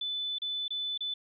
sine tone with dropouts, 3500 Hz, A7, 10 cents flat, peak -31 dBFS, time 0.01-1.14 s, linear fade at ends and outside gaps 5 ms, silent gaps 0.385-0.418 / 0.681-0.705 / 0.977-1.006 s, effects none

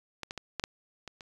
clicks, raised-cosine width 0.2 ms, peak -19 / -20 / -20 / -15 / -13 / -24 / -28 dBFS, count 7, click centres 0.233 / 0.309 / 0.377 / 0.597 / 0.639 / 1.077 / 1.208 s, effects resampled to 24000 Hz

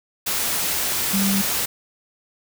sine tone in noise, 196 Hz, G3, in tune, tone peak -19 dBFS, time 1.13-1.42 s, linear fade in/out 10 ms, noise white, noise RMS -23 dBFS, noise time 0.26-1.66 s, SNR +1 dB, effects none

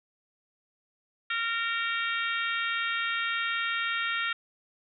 harmonic tone, 460.9 Hz, A#4, 20 cents flat, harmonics 3 / 4 / 5 / 6 / 7 / 8, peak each -31 / -33 / -35 / -37 / -38 / -39 dBFS, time 1.3-4.33 s, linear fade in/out 5 ms, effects none

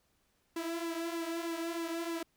sawtooth tone with flanger, 333.8 Hz, E4, 22 cents sharp, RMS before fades -37 dBFS, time 0.56-2.23 s, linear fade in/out 5 ms, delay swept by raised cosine 1.3 to 5.1 ms, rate 3.2 Hz, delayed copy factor -0.6, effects pink hiss -74 dBFS RMS until 2.36 s

